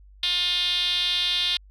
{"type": "tone with band-pass filter", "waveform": "5% pulse", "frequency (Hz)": 355.5, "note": "F4", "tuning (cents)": 31, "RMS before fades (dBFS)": -24, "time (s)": [0.23, 1.57], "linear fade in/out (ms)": 2, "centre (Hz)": 3600, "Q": 5.3, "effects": ["added 49 Hz sine -47 dBFS peak until 1.7 s"]}